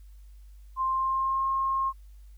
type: tone with pitch glide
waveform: sine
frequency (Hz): 1051 to 1071.8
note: C6 to C6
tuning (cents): +7 to +41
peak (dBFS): -24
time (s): 0.76-1.93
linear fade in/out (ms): 50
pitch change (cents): +34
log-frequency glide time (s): 0.87-1.46
effects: added 50 Hz sine -46 dBFS peak until 2.37 s + white hiss -69 dBFS RMS until 2.37 s